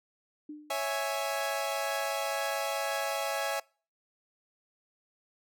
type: tone with exponential decay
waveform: sine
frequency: 300 Hz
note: D4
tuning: 37 cents sharp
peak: -37 dBFS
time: 0.49-0.95 s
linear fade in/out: 5 ms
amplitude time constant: 100 ms
type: chord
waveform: sawtooth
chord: C# minor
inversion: none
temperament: equal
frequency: 554.4 / 659.3 / 830.6 Hz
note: C#5 / E5 / G#5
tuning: 0 / 0 / 0 cents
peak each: -31 / -30 / -31 dBFS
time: 0.7-3.6 s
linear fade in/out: 5 ms
effects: noise-tail reverb RT60 0.4 s tail -25 dB re dry